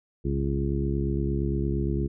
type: harmonic tone with a mistuned harmonic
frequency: 68.7 Hz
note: C#2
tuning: 15 cents flat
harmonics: 1 / 2 / 3 / 4 / 5 / 6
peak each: -28 / -29 / -32 / -36 / -31 / -36 dBFS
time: 0.24-2.08 s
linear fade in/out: 20 ms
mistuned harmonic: 1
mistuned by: -110 cents
effects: none